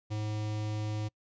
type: tone with notch filter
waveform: square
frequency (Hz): 106.7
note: G#2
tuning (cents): +47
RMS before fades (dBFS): -34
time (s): 0.1-1.09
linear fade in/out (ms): 20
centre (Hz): 1500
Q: 1.8
effects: noise-tail reverb RT60 0.1 s tail -26 dB re dry + resampled to 16000 Hz